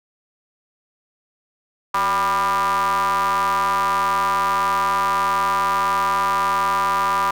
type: ring-modulated tone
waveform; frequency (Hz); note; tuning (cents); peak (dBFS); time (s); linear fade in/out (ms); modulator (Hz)
square; 102.8; G#2; -17; -15; 1.94-7.31; 5; 1090
effects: none